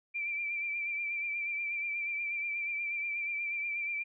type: tone with vibrato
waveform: sine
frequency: 2352 Hz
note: D7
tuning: 2 cents sharp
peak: -32 dBFS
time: 0.14-4.04 s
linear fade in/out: 20 ms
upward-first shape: triangle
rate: 8.3 Hz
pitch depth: 45 cents each way
effects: none